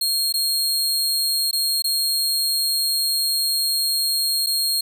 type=tone with dropouts; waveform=sawtooth; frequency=4250 Hz; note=C8; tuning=26 cents sharp; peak=-16 dBFS; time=0.01-4.81 s; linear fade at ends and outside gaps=5 ms; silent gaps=0.325-0.339 / 1.512-1.529 / 1.822-1.842 / 4.463-4.468 s; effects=none

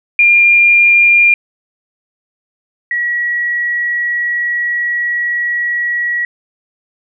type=tone pair in turn; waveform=sine; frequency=2402 / 1921.1 Hz; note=D7 / B6; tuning=+38 / -48 cents; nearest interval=major third; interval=386 cents; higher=first; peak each=-5 / -13 dBFS; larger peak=first; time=0.19-1.34 / 2.91-6.25 s; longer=second; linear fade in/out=2 ms; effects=none

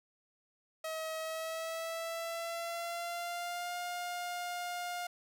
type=tone with pitch glide; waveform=sawtooth; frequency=638 to 707.9 Hz; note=D#5 to F5; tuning=+43 to +23 cents; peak=-33 dBFS; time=0.84-5.07 s; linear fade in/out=5 ms; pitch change=+180 cents; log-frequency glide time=1.18-3.76 s; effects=none

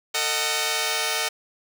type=chord; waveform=5% pulse; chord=D# diminished; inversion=second; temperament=just; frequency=448 / 622.3 / 746.7 Hz; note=A4 / D#5 / F#5; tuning=+31 / 0 / +16 cents; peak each=-16 dBFS; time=0.14-1.29 s; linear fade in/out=10 ms; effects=none

